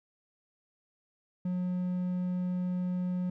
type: tone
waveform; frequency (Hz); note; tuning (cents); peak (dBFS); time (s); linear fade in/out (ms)
triangle; 180.7; F#3; -41; -27; 1.45-3.3; 5
effects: none